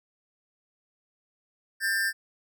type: tone pair together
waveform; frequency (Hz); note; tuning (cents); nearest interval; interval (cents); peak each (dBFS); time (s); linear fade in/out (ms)
square; 1593 / 1788.1; G6 / A6; +27 / +27; major second; 200; -28; 1.8-2.13; 50
effects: none